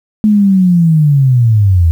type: linear sweep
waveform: sine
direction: down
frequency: 216 to 79.1 Hz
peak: -5 dBFS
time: 0.24-1.91 s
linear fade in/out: 0 ms
effects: 7-bit